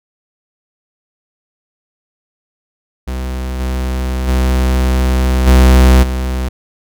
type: tone with level steps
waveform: 45% pulse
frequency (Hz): 64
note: C2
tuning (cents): -38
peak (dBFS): -18 / -15 / -10 / -4 / -15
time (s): 3.07-6.49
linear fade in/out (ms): 10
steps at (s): 3.59 / 4.27 / 5.46 / 6.02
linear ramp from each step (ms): 20
effects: none